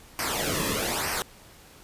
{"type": "noise with flanger", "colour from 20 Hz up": "pink", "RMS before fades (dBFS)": -28, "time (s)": [0.19, 1.22], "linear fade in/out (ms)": 0, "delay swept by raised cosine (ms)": [0.27, 1.37], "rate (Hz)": 1.1, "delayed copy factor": -0.7, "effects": ["pink hiss -51 dBFS RMS until 1.83 s", "resampled to 32000 Hz"]}